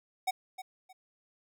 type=tone with echo; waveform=square; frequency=750 Hz; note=F#5; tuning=23 cents sharp; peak=-28 dBFS; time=0.27-0.31 s; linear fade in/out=10 ms; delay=310 ms; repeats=2; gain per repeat=-12 dB; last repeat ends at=0.93 s; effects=none